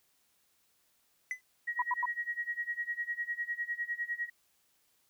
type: tone with exponential decay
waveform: triangle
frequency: 2011 Hz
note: B6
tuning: 31 cents sharp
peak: -27 dBFS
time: 1.31-1.41 s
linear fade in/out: 1 ms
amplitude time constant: 21 ms
type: tone with tremolo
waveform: sine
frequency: 1900 Hz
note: A#6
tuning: 33 cents sharp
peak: -30 dBFS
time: 1.67-4.3 s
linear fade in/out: 10 ms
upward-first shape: sine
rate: 9.9 Hz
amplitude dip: 90%
type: tone bursts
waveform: sine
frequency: 987.8 Hz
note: B5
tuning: in tune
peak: -27 dBFS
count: 3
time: 1.79-2.058 s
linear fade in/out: 5 ms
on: 32 ms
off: 86 ms
effects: white hiss -72 dBFS RMS until 5.09 s